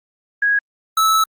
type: tone pair in turn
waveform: sine / square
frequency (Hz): 1654 / 1306.6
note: G#6 / E6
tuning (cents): -8 / -16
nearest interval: major third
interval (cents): 408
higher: first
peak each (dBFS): -13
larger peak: neither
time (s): 0.42-0.59 / 0.97-1.24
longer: second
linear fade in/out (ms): 5
effects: Opus 24 kbps